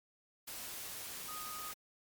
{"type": "tone in noise", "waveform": "sine", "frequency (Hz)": 1244.5, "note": "D#6", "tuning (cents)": 0, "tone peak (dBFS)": -45, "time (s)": [1.28, 1.72], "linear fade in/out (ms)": 10, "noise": "white", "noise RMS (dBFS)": -45, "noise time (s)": [0.47, 1.74], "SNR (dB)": -3, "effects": ["MP3 96 kbps"]}